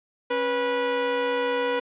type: tone pair together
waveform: sawtooth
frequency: 274.5 / 489.1 Hz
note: C#4 / B4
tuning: -17 / -17 cents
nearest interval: minor seventh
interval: 1000 cents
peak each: -29 / -19 dBFS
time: 0.3-1.8 s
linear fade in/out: 10 ms
effects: resampled to 8000 Hz + 9-bit